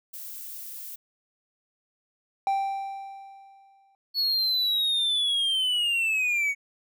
violet noise, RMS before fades -39 dBFS, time 0.13-0.96 s, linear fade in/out 10 ms
triangle tone with exponential decay, 784 Hz, G5, in tune, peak -19 dBFS, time 2.47-3.95 s, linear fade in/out 1 ms, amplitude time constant 320 ms
triangle linear sweep, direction down, 4400 to 2217 Hz, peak -21 dBFS, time 4.14-6.55 s, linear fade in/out 50 ms
effects none

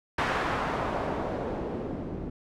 white noise with low-pass filter sweep, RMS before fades -31 dBFS, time 0.18-2.3 s, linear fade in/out 5 ms, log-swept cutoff 1600 to 280 Hz, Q 1, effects none

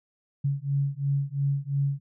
sine beating tone pair, 138.59 / 141.49 Hz, C#3 / C#3, 0 / +36 cents, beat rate 2.9 Hz, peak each -27 dBFS, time 0.44-2 s, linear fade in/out 10 ms, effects none

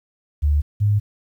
sine tone pair in turn, 73.42 / 103.63 Hz, D2 / G#2, 0 / -3 cents, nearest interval tritone, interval 597 cents, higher second, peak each -14 dBFS, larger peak neither, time 0.42-0.62 / 0.8-1 s, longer neither, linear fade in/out 20 ms, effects 9-bit

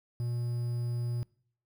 triangle tone with quantisation, 120 Hz, B2, 49 cents flat, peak -28 dBFS, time 0.2-1.23 s, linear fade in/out 0 ms, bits 9, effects noise-tail reverb RT60 0.6 s tail -25 dB re dry

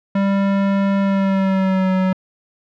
square tone with pitch glide, 197.1 to 187.22 Hz, G3 to F#3, +10 to +21 cents, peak -15 dBFS, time 0.15-2.13 s, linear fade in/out 5 ms, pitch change -89 cents, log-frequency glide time 1.01-1.92 s, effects low-pass 2000 Hz 12 dB/octave

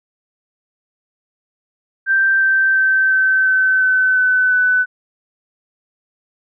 sine tone with pitch steps, 1568 / 1558.1 / 1548.2 / 1538.4 / 1528.7 / 1519 / 1509.3 / 1499.8 Hz, G6 / G6 / G6 / G6 / G6 / F#6 / F#6 / F#6, 0 / -11 / -22 / -33 / -44 / +45 / +34 / +23 cents, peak -11 dBFS, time 2.06-4.86 s, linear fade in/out 50 ms, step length 350 ms, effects none

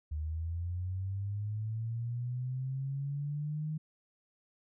sine linear sweep, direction up, 74.8 to 156.2 Hz, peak -33 dBFS, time 0.11-3.78 s, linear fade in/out 10 ms, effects none

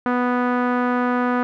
sawtooth tone with low-pass filter, 246.9 Hz, B3, in tune, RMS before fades -20 dBFS, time 0.06-1.43 s, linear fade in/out 0 ms, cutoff 1400 Hz, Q 2.3, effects none

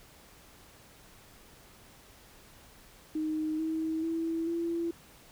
sine tone with pitch steps, 311.1 / 319.5 / 328.1 / 336.9 Hz, D#4 / D#4 / E4 / E4, 0 / +46 / -8 / +38 cents, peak -29 dBFS, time 3.15-4.91 s, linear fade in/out 5 ms, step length 440 ms, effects pink hiss -56 dBFS RMS until 5.31 s

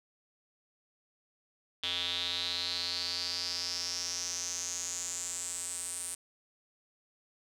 square tone with band-pass filter sweep, 88 Hz, F2, 14 cents sharp, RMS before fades -36 dBFS, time 1.83-6.15 s, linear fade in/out 5 ms, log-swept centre 3400 to 9000 Hz, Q 6.9, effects none

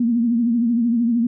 sine tone with vibrato, 234.8 Hz, A#3, 13 cents sharp, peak -15 dBFS, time 0-1.27 s, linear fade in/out 5 ms, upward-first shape triangle, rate 13 Hz, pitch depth 89 cents each way, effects none

